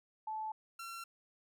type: tone pair in turn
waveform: sine / sawtooth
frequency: 870 / 1360.1 Hz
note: A5 / F6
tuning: -20 / -46 cents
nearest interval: minor sixth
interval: 774 cents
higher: second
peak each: -37 / -40 dBFS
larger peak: first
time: 0.27-0.52 / 0.79-1.04 s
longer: neither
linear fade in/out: 5 ms
effects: none